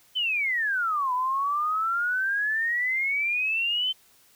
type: exponential two-way sweep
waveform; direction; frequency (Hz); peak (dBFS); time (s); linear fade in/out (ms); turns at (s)
sine; down then up; 3100 to 987.8 to 3100; -23; 0.15-3.93; 20; 1.13
effects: white hiss -59 dBFS RMS until 4.35 s